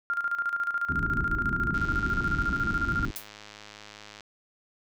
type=tone with tremolo; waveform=sine; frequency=1396.9 Hz; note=F6; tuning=in tune; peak=-24 dBFS; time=0.1-3.05 s; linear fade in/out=0 ms; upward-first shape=square; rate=14 Hz; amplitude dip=65%
type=low-pass noise; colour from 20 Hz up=pink; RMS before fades=-31 dBFS; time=0.89-3.11 s; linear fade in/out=5 ms; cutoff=360 Hz; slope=48 dB/octave
type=click train; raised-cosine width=0.2 ms; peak=-27 dBFS; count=259; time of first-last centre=1.75-4.207 s; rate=105 Hz
type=noise with exponential decay; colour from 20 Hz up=blue; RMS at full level=-32 dBFS; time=3.16-3.29 s; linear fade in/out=0 ms; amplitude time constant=27 ms
effects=none